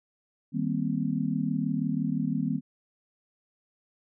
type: chord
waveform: sine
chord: C minor seventh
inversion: first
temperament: just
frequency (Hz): 156.98 / 196.22 / 235.5 / 261.6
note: Eb3 / G3 / Bb3 / C4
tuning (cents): +16 / +2 / +18 / 0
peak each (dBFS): -31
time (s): 0.52-2.61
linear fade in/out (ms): 50
effects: none